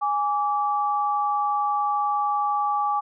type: tone pair together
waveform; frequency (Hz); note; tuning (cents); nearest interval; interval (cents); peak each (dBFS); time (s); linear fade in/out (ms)
sine; 827 / 1158.1; G#5 / D6; -8 / -25; tritone; 583; -23 / -24; 0.01-3.01; 20
effects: none